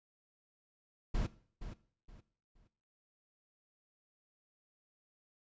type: noise with echo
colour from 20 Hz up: brown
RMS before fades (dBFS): -33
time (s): 1.14-1.27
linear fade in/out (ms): 10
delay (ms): 470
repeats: 3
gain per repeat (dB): -11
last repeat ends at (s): 2.68
effects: noise-tail reverb RT60 0.5 s tail -17 dB re dry + resampled to 16000 Hz